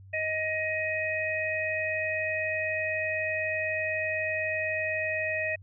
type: harmonic tone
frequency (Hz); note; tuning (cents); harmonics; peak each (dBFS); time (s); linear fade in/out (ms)
628; D#5; +16; 1 / 3 / 4; -32 / -31 / -32; 0.13-5.56; 10
effects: added 96 Hz sine -47 dBFS peak until 5.62 s